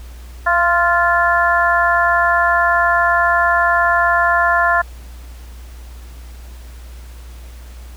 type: harmonic tone with a mistuned harmonic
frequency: 348.2 Hz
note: F4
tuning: 5 cents flat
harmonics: 2 / 3 / 4 / 5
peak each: -17 / -17 / -17 / -17 dBFS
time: 0.46-4.82 s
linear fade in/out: 10 ms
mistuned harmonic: 2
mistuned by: -25 cents
effects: added 60 Hz sine -32 dBFS peak until 7.96 s + pink hiss -45 dBFS RMS until 7.96 s